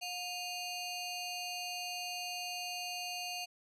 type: ring-modulated tone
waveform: 20% pulse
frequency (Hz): 1760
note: A6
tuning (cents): 0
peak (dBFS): -30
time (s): 0.01-3.46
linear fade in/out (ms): 20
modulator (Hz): 1040
effects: low-pass 11000 Hz 12 dB/octave